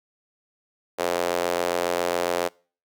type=tone with high-pass filter; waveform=sawtooth; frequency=87.31 Hz; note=F2; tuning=in tune; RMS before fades=-25 dBFS; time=0.98-2.49 s; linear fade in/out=20 ms; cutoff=510 Hz; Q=2.2; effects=noise-tail reverb RT60 0.4 s tail -25 dB re dry